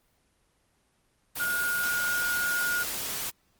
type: tone in noise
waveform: sine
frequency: 1435 Hz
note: F6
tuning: 47 cents sharp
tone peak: -26 dBFS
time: 1.39-2.84 s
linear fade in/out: 20 ms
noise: white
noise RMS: -33 dBFS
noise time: 1.35-3.31 s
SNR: +4 dB
effects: pink hiss -69 dBFS RMS until 3.59 s + Opus 24 kbps